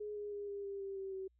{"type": "tone with pitch steps", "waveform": "sine", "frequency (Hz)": [418.7, 413.2, 407.7, 402.3, 397, 391.8, 386.6, 381.5], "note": ["G#4", "G#4", "G#4", "G4", "G4", "G4", "G4", "G4"], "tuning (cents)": [14, -9, -32, 45, 22, -1, -24, -47], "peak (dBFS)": -40, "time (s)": [0, 1.28], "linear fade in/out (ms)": 10, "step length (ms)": 160, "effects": ["added 60 Hz sine -70 dBFS peak until 1.39 s"]}